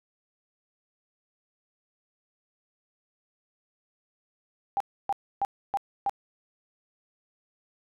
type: tone bursts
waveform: sine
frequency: 798 Hz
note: G5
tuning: 31 cents sharp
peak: -23 dBFS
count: 5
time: 4.77-6.095 s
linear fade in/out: 0 ms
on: 33 ms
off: 290 ms
effects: none